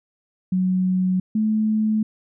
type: tone pair in turn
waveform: sine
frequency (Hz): 185 / 216.3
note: F#3 / A3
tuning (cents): 0 / -29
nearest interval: minor third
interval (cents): 271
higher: second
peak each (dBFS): -17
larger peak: neither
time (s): 0.52-1.2 / 1.35-2.03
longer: neither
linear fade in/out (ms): 5
effects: none